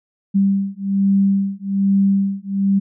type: beating tone pair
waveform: sine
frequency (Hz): 196 / 197.2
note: G3 / G3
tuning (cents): 0 / +11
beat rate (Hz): 1.2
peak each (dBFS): -17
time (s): 0.34-2.8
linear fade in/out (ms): 20
effects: none